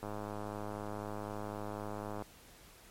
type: click train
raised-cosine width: 1 ms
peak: -27 dBFS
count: 229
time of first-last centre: 0.03-2.222 s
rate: 104 Hz
effects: pink hiss -58 dBFS RMS until 2.9 s + MP3 64 kbps